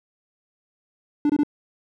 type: tone bursts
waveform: triangle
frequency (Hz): 293.7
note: D4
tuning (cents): 0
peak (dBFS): -14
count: 3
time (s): 1.25-1.434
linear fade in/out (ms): 2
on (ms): 46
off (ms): 23
effects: none